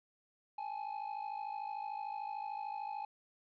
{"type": "ring-modulated tone", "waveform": "triangle", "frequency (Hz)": 838, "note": "G#5", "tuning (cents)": 15, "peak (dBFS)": -34, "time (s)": [0.58, 3.05], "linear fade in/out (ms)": 2, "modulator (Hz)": 26.7, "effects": ["resampled to 11025 Hz", "12-bit"]}